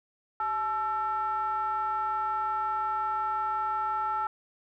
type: ring-modulated tone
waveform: triangle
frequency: 237.2 Hz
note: A#3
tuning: 30 cents sharp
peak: -22 dBFS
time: 0.4-4.27 s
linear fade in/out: 2 ms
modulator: 1100 Hz
effects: none